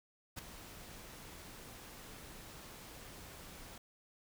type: noise with ADSR envelope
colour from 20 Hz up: pink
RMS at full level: -40 dBFS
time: 0.36-3.78 s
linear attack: 28 ms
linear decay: 6 ms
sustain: -12 dB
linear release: 4 ms
effects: none